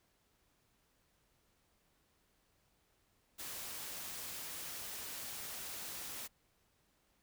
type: noise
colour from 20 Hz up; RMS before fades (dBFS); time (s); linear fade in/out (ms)
white; -45; 3.38-6.28; 20
effects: pink hiss -75 dBFS RMS until 7.22 s